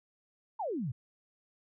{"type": "exponential sweep", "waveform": "sine", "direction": "down", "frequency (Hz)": [970, 108.6], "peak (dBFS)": -32, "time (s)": [0.59, 0.92], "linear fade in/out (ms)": 10, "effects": []}